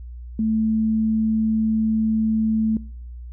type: tone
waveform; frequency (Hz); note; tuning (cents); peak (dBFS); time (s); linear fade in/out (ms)
sine; 220; A3; 0; -18; 0.39-2.77; 2
effects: noise-tail reverb RT60 0.6 s tail -23 dB re dry + added 60 Hz sine -33 dBFS peak until 3.32 s